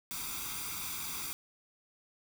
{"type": "noise with comb filter", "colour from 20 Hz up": "white", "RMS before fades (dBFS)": -39, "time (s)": [0.11, 1.33], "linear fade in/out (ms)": 0, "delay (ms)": 0.84, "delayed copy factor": 0.8, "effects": []}